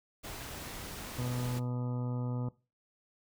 pink noise, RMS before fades -43 dBFS, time 0.23-1.6 s, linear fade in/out 20 ms
harmonic tone, 123.47 Hz, B2, in tune, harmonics 1 / 2 / 3 / 4 / 5 / 6 / 7 / 8 / 9 / 10, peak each -33 / -39 / -51 / -45 / -52 / -58 / -52 / -55 / -63 / -54 dBFS, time 1.18-2.49 s, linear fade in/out 5 ms
effects noise-tail reverb RT60 0.3 s tail -20 dB re dry

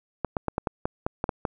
clicks, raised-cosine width 1 ms, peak -11 dBFS, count 10, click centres 0.247 / 0.368 / 0.483 / 0.581 / 0.672 / 0.855 / 1.065 / 1.241 / 1.292 / 1.452 s, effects none

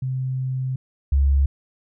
sine tone pair in turn, 130.2 / 69.16 Hz, C3 / C#2, -8 / -3 cents, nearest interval major seventh, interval 1095 cents, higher first, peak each -22 / -14 dBFS, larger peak second, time 0.02-0.76 / 1.12-1.46 s, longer first, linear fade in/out 5 ms, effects none

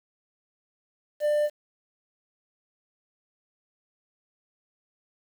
triangle tone with quantisation, 595 Hz, D5, 22 cents sharp, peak -19 dBFS, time 1.2-1.5 s, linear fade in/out 50 ms, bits 8, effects none

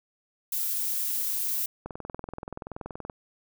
violet noise, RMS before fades -29 dBFS, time 0.52-1.66 s, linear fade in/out 5 ms
click train, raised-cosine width 1 ms, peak -22 dBFS, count 27, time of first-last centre 1.86-3.098 s, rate 21 Hz
effects none

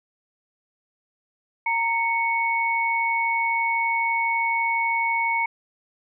sine tone pair together, 924.1 / 2217 Hz, A#5 / C#7, -15 / 0 cents, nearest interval octave + minor third, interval 1515 cents, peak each -23 dBFS, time 1.66-5.46 s, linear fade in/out 5 ms, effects none

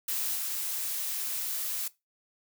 blue noise with level steps, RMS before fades -31 / -33 dBFS, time 0.08-1.88 s, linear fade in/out 5 ms, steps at 0.35 s, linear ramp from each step 10 ms, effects noise-tail reverb RT60 0.2 s tail -18 dB re dry

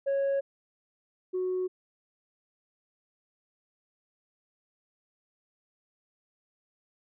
sine tone pair in turn, 552 / 368.4 Hz, C#5 / F#4, -7 / -7 cents, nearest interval perfect fifth, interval 700 cents, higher first, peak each -22 / -26 dBFS, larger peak first, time 0.06-0.41 / 1.33-1.68 s, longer neither, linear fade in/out 20 ms, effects tanh soft clip ceiling -24 dBFS

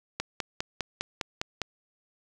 click train, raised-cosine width 0.2 ms, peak -12 dBFS, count 8, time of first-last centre 0.2-1.617 s, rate 4.94 Hz, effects none

